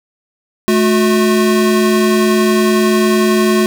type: tone pair together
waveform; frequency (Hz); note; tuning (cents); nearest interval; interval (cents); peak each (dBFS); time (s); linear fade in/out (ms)
square; 215.6 / 363; A3 / F#4; -35 / -33; major sixth; 902; -13; 0.68-3.66; 0
effects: none